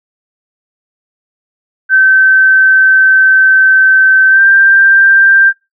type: tone with pitch glide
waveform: sine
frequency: 1542 to 1579 Hz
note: G6 to G6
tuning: -29 to +12 cents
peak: -3 dBFS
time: 1.89-5.53 s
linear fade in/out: 50 ms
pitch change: +41 cents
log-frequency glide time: 4.29-4.43 s
effects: noise-tail reverb RT60 0.2 s tail -19 dB re dry